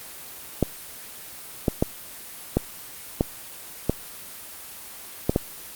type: clicks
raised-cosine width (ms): 2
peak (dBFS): -5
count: 8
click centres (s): 0.627 / 1.682 / 1.825 / 2.57 / 3.209 / 3.896 / 5.295 / 5.361
effects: white hiss -40 dBFS RMS until 5.75 s + Opus 24 kbps